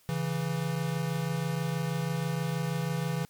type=tone pair together; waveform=square; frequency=138.59 / 164.81 Hz; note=C#3 / E3; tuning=0 / 0 cents; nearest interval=minor third; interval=300 cents; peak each=-33 / -31 dBFS; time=0.09-3.25 s; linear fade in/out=0 ms; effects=white hiss -63 dBFS RMS until 3.29 s + MP3 96 kbps